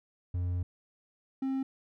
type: tone pair in turn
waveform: triangle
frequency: 89 / 266.7 Hz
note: F2 / C4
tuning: +33 / +33 cents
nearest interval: octave + perfect fifth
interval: 1900 cents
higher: second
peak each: -27 dBFS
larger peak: neither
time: 0.34-0.63 / 1.42-1.63 s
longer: first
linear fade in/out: 5 ms
effects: none